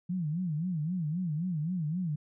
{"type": "tone with vibrato", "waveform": "sine", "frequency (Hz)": 166.3, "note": "E3", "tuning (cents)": 16, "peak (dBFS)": -29, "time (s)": [0.09, 2.16], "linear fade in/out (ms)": 10, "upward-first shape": "sine", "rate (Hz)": 3.8, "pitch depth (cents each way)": 200, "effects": []}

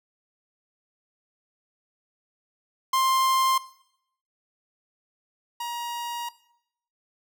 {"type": "tone pair in turn", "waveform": "45% pulse", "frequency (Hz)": [1052, 949.3], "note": ["C6", "A#5"], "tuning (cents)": [9, 31], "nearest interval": "major second", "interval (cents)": 178, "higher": "first", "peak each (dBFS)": [-20, -29], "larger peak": "first", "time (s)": [[2.93, 3.58], [5.6, 6.29]], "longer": "second", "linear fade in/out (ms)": 5, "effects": ["noise-tail reverb RT60 0.7 s tail -17 dB re dry"]}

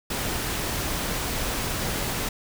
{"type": "noise", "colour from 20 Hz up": "pink", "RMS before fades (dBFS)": -28, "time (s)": [0.1, 2.29], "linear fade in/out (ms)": 5, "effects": []}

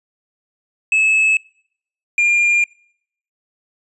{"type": "tone pair in turn", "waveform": "triangle", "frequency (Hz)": [2597, 2404], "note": ["E7", "D7"], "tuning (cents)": [-26, 40], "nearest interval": "minor second", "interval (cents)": 134, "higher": "first", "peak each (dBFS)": -10, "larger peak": "neither", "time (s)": [[0.92, 1.37], [2.18, 2.64]], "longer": "second", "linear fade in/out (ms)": 2, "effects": ["noise-tail reverb RT60 0.7 s tail -26 dB re dry", "resampled to 24000 Hz"]}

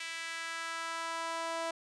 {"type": "tone with high-pass filter sweep", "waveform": "sawtooth", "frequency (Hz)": 330.1, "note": "E4", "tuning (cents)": 2, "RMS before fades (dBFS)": -38, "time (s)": [0, 1.71], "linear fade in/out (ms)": 5, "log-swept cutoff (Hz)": [2200, 710], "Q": 1.9, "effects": ["resampled to 22050 Hz"]}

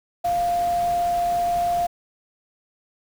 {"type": "tone in noise", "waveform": "sine", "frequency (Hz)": 698.5, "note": "F5", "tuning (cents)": 0, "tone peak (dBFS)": -19, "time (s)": [0.24, 1.87], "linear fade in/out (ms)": 10, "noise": "pink", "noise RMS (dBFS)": -37, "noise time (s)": [0.24, 1.87], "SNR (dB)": 15, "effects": []}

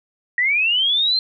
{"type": "linear sweep", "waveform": "sine", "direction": "up", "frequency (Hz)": [1883, 4186], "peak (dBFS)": -15, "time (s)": [0.38, 1.19], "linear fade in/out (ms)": 2, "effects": []}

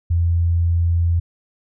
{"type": "tone", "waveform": "sine", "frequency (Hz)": 85, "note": "F2", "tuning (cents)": -46, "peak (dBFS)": -14, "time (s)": [0.1, 1.2], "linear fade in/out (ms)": 10, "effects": []}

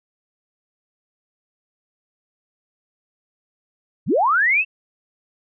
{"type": "linear sweep", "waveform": "sine", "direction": "up", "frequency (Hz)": [84.3, 2727], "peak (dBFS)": -14, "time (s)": [4.06, 4.65], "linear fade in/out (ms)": 50, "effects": []}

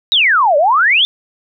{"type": "exponential two-way sweep", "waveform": "sine", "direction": "down then up", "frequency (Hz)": [3951, 554.4, 3615], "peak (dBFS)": -8, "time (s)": [0.12, 1.05], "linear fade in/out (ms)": 0, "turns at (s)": 0.57, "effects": []}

